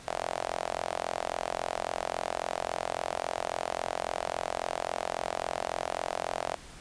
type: tone with high-pass filter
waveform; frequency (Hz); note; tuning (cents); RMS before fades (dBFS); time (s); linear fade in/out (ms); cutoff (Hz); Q
sawtooth; 43.65; F1; 0; -34; 0.07-6.55; 0; 670; 3.7
effects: pink hiss -49 dBFS RMS until 6.8 s + resampled to 22050 Hz